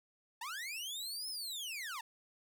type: linear two-way sweep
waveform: sawtooth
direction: up then down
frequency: 857 to 5274 to 861 Hz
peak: -37 dBFS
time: 0.41-2.01 s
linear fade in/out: 5 ms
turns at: 1.29 s
effects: none